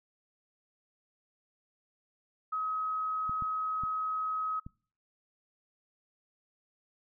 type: tone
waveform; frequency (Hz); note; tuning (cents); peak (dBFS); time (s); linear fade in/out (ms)
sine; 1272; D#6; +38; -30; 2.52-4.6; 10
type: clicks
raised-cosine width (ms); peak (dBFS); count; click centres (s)
5; -30; 4; 3.295 / 3.423 / 3.836 / 4.665
effects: noise-tail reverb RT60 0.5 s tail -26 dB re dry